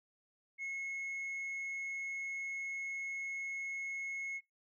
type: tone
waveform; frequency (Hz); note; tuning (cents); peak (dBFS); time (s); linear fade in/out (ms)
sine; 2177; C#7; -32; -35; 0.58-4.41; 50
effects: noise-tail reverb RT60 0.2 s tail -26 dB re dry + tanh soft clip ceiling -37 dBFS